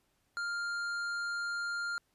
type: tone with hard clipping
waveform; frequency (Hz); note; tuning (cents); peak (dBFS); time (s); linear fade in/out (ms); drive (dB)
sine; 1400; F6; +4; -35; 0.37-1.98; 0; 9
effects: pink hiss -75 dBFS RMS until 2.14 s + resampled to 32000 Hz